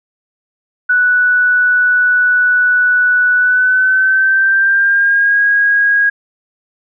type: tone with pitch glide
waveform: sine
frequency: 1480 to 1642.2 Hz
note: F#6 to G#6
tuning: 0 to -20 cents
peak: -8 dBFS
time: 0.89-6.1 s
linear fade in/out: 10 ms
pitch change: +180 cents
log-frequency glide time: 3.35-5.41 s
effects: none